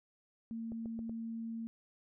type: tone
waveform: sine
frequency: 227.5 Hz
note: A#3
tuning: 42 cents flat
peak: -38 dBFS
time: 0.51-1.67 s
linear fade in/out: 0 ms
type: clicks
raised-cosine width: 2 ms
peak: -35 dBFS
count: 4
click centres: 0.72 / 0.858 / 0.991 / 1.095 s
effects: none